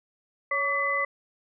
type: tone cluster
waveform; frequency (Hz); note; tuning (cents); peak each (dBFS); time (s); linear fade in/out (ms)
sine; 558 / 1140 / 2012; C#5 / C#6 / B6; +11 / +48 / +32; -32 / -28 / -26; 0.51-1.05; 5
effects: none